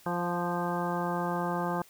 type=harmonic tone with a mistuned harmonic; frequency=174.3 Hz; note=F3; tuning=3 cents flat; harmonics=1 / 2 / 3 / 4 / 5 / 6 / 7 / 9; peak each=-33 / -36 / -37 / -37 / -35 / -38 / -39 / -42 dBFS; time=0.06-1.82 s; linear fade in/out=2 ms; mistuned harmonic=4; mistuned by=+20 cents; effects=white hiss -57 dBFS RMS until 1.89 s